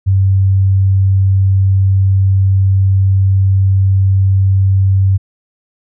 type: tone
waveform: sine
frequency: 96.4 Hz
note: G2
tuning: 28 cents flat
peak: -7 dBFS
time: 0.06-5.18 s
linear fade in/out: 20 ms
effects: none